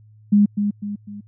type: tone with echo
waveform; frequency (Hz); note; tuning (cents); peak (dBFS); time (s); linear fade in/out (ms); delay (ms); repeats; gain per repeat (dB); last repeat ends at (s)
sine; 205.3; G#3; -20; -10; 0.32-0.46; 10; 250; 3; -7; 1.21
effects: added 107 Hz sine -46 dBFS peak until 1.27 s